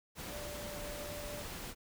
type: tone in noise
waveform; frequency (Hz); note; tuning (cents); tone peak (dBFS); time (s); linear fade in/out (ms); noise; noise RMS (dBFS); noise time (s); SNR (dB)
sine; 587.3; D5; 0; -45; 0.29-1.45; 50; pink; -44; 0.15-1.75; -4
effects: none